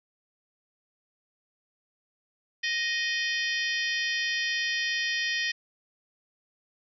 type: harmonic tone with a mistuned harmonic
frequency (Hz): 622.3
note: D#5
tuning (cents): 0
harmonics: 3 / 4 / 5 / 6 / 7 / 8 / 9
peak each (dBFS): -29 / -33 / -35 / -39 / -39 / -37 / -39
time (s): 2.63-5.52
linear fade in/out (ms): 10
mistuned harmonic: 6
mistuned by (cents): -93
effects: none